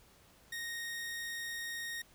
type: tone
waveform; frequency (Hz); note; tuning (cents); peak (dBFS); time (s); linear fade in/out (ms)
sawtooth; 1862; A#6; -2; -35; 0.52-2.02; 5
effects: pink hiss -63 dBFS RMS until 2.14 s